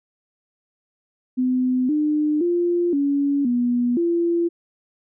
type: tone with pitch steps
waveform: sine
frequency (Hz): 254.1 / 301.4 / 348.2 / 282.5 / 243.1 / 341.1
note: B3 / D4 / F4 / C#4 / B3 / F4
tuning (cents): +49 / +45 / -5 / +33 / -27 / -41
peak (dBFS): -17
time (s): 1.37-4.49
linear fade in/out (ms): 20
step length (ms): 520
effects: none